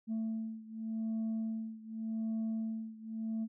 sine beating tone pair, 222.1 / 222.96 Hz, A3 / A3, +16 / +23 cents, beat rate 0.86 Hz, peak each -35 / -37 dBFS, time 0.07-3.48 s, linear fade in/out 50 ms, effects tanh soft clip ceiling -31 dBFS

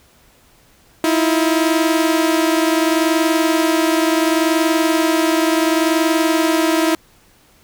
sawtooth tone pair together, 319.3 / 340 Hz, D#4 / F4, +45 / -46 cents, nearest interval minor second, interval 109 cents, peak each -11 / -15 dBFS, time 1.04-6.95 s, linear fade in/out 2 ms, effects pink hiss -52 dBFS RMS until 7.63 s

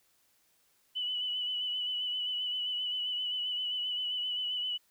sine tone with vibrato, 2976 Hz, F#7, 9 cents sharp, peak -31 dBFS, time 0.95-4.78 s, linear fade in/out 20 ms, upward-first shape sine, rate 7.6 Hz, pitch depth 31 cents each way, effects white hiss -70 dBFS RMS until 4.9 s

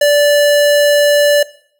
square tone, 583 Hz, D5, 13 cents flat, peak -8 dBFS, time 0.01-1.43 s, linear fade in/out 5 ms, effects noise-tail reverb RT60 0.6 s tail -19 dB re dry

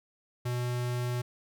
square tone, 122.8 Hz, B2, 9 cents flat, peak -30 dBFS, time 0.45-1.22 s, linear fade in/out 10 ms, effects none

